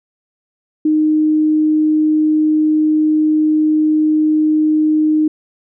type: tone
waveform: sine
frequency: 308.4 Hz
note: D#4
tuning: 15 cents flat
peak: -10 dBFS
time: 0.85-5.28 s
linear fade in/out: 5 ms
effects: none